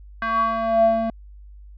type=tone with band-pass filter sweep; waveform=square; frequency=225.8 Hz; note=A3; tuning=45 cents sharp; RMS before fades=-20 dBFS; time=0.22-1.1 s; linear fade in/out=2 ms; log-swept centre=1400 to 490 Hz; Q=6.7; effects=added 50 Hz sine -40 dBFS peak until 1.77 s + resampled to 11025 Hz